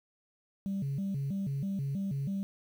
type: tone with vibrato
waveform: sine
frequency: 164.81 Hz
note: E3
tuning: in tune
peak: -29 dBFS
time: 0.66-2.43 s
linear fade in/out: 0 ms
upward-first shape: square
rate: 3.1 Hz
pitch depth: 300 cents each way
effects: tanh soft clip ceiling -28 dBFS + 10-bit